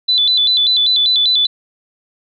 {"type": "tone with vibrato", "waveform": "sine", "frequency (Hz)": 3729, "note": "A#7", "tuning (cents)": 0, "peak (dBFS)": -10, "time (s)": [0.08, 1.47], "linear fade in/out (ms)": 10, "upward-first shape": "square", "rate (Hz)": 5.1, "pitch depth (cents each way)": 120, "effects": []}